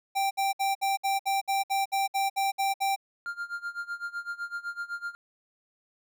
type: tone bursts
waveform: square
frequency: 784 Hz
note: G5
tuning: in tune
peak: -25 dBFS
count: 13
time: 0.15-2.962 s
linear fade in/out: 20 ms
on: 160 ms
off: 61 ms
type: tone with tremolo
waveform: triangle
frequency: 1400 Hz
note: F6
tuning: 4 cents sharp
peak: -28 dBFS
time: 3.26-5.15 s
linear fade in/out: 0 ms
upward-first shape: sine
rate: 7.9 Hz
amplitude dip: 90%
effects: none